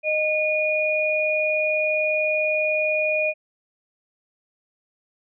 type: tone pair together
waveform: sine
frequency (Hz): 617.4 / 2447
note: D#5 / D#7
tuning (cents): -14 / -29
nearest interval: 2 octaves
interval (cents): 2385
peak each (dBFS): -22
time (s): 0.03-3.34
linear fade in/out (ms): 50
effects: none